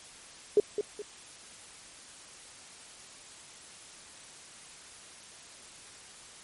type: tone with echo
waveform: sine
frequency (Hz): 415.3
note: G#4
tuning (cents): 0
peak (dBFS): -17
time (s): 0.57-0.6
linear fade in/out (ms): 2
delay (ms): 210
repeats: 2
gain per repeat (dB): -9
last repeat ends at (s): 1.02
effects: white hiss -50 dBFS RMS until 6.43 s + MP3 48 kbps